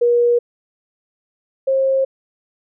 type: tone pair in turn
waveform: sine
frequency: 478.4 / 534.9 Hz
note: A#4 / C5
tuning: +45 / +38 cents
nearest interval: major second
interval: 193 cents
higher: second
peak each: -11 / -13 dBFS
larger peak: first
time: 0.01-0.39 / 1.67-2.05 s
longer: neither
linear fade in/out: 10 ms
effects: none